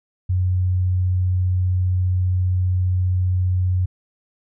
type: tone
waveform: sine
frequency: 91.5 Hz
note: F#2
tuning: 19 cents flat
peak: -16 dBFS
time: 0.29-3.86 s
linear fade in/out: 10 ms
effects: none